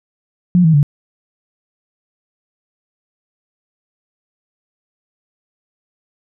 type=tone with pitch steps; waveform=sine; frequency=178.2 / 160.6 / 144.74 Hz; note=F3 / E3 / D3; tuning=+35 / -45 / -25 cents; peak=-7 dBFS; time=0.55-0.829 s; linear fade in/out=0 ms; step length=93 ms; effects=none